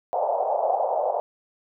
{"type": "band-pass noise", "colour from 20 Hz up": "pink", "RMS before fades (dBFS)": -24, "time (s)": [0.13, 1.2], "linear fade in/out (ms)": 0, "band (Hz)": [550, 820], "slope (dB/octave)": 48, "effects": []}